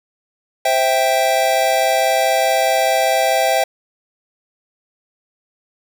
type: chord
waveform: square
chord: C major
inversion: none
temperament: equal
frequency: 523.3 / 659.3 / 784 Hz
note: C5 / E5 / G5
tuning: 0 / 0 / 0 cents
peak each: -21 / -18 / -18 dBFS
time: 0.65-3.64 s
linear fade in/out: 5 ms
effects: none